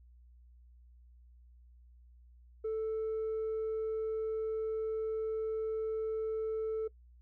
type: tone with tanh clipping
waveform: triangle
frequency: 440 Hz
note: A4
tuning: in tune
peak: -32 dBFS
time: 2.64-6.88 s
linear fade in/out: 10 ms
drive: 6 dB
effects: noise-tail reverb RT60 0.1 s tail -21 dB re dry + added 60 Hz sine -56 dBFS peak until 7.21 s